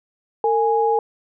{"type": "tone pair together", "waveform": "sine", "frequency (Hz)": [453.6, 830], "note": ["A#4", "G#5"], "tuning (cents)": [-47, -1], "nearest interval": "minor seventh", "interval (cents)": 1046, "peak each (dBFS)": -18, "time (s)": [0.44, 0.99], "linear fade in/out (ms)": 2, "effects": []}